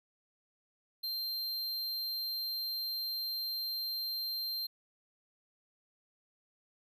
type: tone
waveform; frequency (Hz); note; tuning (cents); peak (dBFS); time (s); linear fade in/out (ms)
square; 4160; C8; -11; -35; 1.03-4.67; 10
effects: none